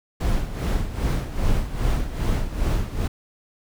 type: noise with tremolo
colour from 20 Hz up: brown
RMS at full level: -20 dBFS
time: 0.2-3.08 s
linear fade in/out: 10 ms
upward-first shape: sine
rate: 2.5 Hz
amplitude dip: 70%
effects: none